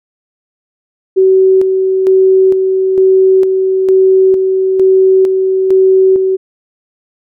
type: tone with tremolo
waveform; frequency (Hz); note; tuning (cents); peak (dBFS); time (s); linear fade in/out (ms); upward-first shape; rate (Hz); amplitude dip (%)
sine; 379.2; F#4; +43; -4; 1.16-6.37; 20; square; 1.1; 40
effects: none